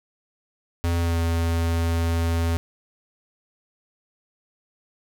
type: tone with pitch glide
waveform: square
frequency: 85.1 to 83.49 Hz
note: F2 to E2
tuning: -44 to +23 cents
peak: -21 dBFS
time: 0.84-2.57 s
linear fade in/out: 0 ms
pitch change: -33 cents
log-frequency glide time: 0.99-1.18 s
effects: none